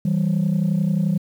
sine tone pair together, 162 / 193.43 Hz, E3 / G3, -30 / -23 cents, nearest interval minor third, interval 307 cents, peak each -18 dBFS, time 0.05-1.18 s, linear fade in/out 5 ms, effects tanh soft clip ceiling -14 dBFS + 8-bit

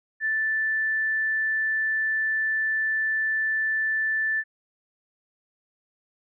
sine tone, 1760 Hz, A6, in tune, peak -22 dBFS, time 0.2-4.44 s, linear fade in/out 50 ms, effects none

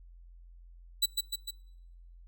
sawtooth tone with echo, 3951 Hz, B7, in tune, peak -20 dBFS, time 1.02-1.06 s, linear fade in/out 10 ms, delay 150 ms, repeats 3, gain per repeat -4 dB, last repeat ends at 1.51 s, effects noise-tail reverb RT60 0.9 s tail -26 dB re dry + added 43 Hz sine -50 dBFS peak until 2.27 s

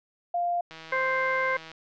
sine tone, 698.5 Hz, F5, in tune, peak -24 dBFS, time 0.34-0.61 s, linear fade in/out 5 ms
click train, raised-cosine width 0.2 ms, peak -25 dBFS, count 163, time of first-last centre 0.71-1.716 s, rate 161 Hz
harmonic tone, 523.3 Hz, C5, in tune, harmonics 1 / 2 / 3 / 4, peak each -29 / -29 / -29 / -29 dBFS, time 0.92-1.57 s, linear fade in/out 5 ms
effects low-pass 4000 Hz 12 dB/octave

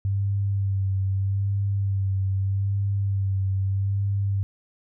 sine tone with vibrato, 98 Hz, G2, in tune, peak -21 dBFS, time 0.05-4.43 s, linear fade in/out 0 ms, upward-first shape sine, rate 0.8 Hz, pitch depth 31 cents each way, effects none

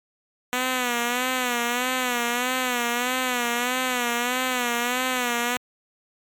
5% pulse tone with vibrato, 246.9 Hz, B3, in tune, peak -11 dBFS, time 0.53-5.57 s, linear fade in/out 0 ms, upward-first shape sine, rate 1.6 Hz, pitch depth 71 cents each way, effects MP3 96 kbps

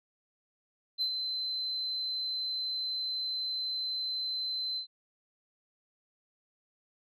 sine tone with ADSR envelope, 4066 Hz, B7, 50 cents sharp, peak -25 dBFS, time 0.98-4.87 s, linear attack 37 ms, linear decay 77 ms, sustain -6 dB, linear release 100 ms, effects tanh soft clip ceiling -24 dBFS

